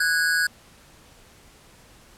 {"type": "tone pair together", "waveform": "square", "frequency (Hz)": [1480, 1642.3], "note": ["F#6", "G#6"], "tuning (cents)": [0, -20], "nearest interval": "major second", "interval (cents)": 180, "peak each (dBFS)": -23, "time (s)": [0, 0.47], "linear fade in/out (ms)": 5, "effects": ["pink hiss -52 dBFS RMS until 2.17 s", "low-pass 12000 Hz 12 dB/octave"]}